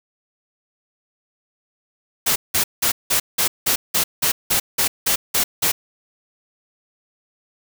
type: noise bursts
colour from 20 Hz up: white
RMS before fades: -18 dBFS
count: 13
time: 2.26-5.72 s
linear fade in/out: 10 ms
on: 100 ms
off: 180 ms
effects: none